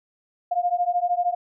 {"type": "beating tone pair", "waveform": "sine", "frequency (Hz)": [701, 714], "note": ["F5", "F5"], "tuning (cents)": [6, 38], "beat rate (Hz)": 13, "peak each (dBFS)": -23, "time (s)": [0.51, 1.35], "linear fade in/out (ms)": 10, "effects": []}